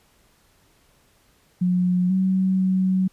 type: tone with pitch steps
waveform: sine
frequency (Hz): 180.3 / 188.5 / 187.4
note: F#3 / F#3 / F#3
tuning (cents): -45 / +32 / +22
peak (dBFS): -17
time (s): 1.61-3.08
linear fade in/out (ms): 10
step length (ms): 490
effects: pink hiss -60 dBFS RMS until 3.12 s + resampled to 32000 Hz